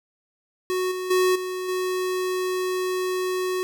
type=tone with level steps; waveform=square; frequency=368.8 Hz; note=F#4; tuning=6 cents flat; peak=-23 / -28 / -18 / -28 / -24 dBFS; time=0.7-3.63 s; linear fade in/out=0 ms; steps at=0.91 / 1.1 / 1.35 / 1.68 s; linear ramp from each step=10 ms; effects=none